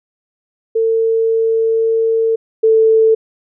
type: tone pair in turn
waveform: sine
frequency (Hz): 450.1 / 443.9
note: A4 / A4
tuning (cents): +39 / +15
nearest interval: unison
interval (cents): 24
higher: first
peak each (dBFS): -11 / -7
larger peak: second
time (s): 0.75-2.36 / 2.63-3.15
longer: first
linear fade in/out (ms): 10
effects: none